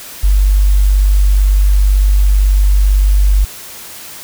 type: tone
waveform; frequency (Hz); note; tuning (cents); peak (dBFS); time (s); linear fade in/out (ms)
sine; 49; G1; 0; -6; 0.23-3.45; 10
effects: white hiss -31 dBFS RMS until 4.23 s